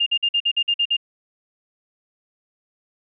sine tone bursts, 2812 Hz, F7, 11 cents sharp, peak -16 dBFS, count 9, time 0-0.968 s, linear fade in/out 10 ms, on 64 ms, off 49 ms, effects none

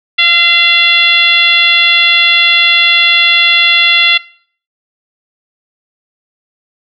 sine tone with frequency modulation, 2742 Hz, F7, 32 cents flat, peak -5 dBFS, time 0.18-4.18 s, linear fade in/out 10 ms, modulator 684 Hz, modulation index 1.4, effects noise-tail reverb RT60 0.5 s tail -19 dB re dry

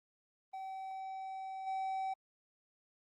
triangle tone with level steps, 766 Hz, G5, 40 cents flat, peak -39 / -33 dBFS, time 0.53-2.14 s, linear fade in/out 10 ms, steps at 1.66 s, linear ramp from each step 20 ms, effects Opus 24 kbps

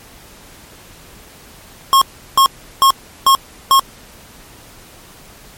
square tone bursts, 1082 Hz, C#6, 42 cents flat, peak -7 dBFS, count 5, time 1.93-3.795 s, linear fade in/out 0 ms, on 85 ms, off 360 ms, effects pink hiss -41 dBFS RMS until 5.57 s + MP3 64 kbps

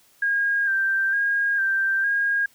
sine tone with vibrato, 1600 Hz, G6, 35 cents sharp, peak -19 dBFS, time 0.22-2.46 s, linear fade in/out 5 ms, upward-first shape square, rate 1.1 Hz, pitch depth 30 cents each way, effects white hiss -58 dBFS RMS until 2.54 s

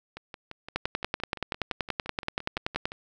two click trains, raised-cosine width 0.3 ms, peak -23 / -11 dBFS, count 17 / 23, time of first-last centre 0.17-2.919 / 0.76-2.855 s, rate 5.82 / 10.5 Hz, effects none

